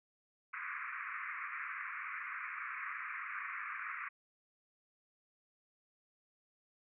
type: band-pass noise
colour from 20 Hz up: pink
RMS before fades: -43 dBFS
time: 0.53-4.09 s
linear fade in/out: 10 ms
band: 1100 to 2400 Hz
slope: 96 dB/octave
effects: none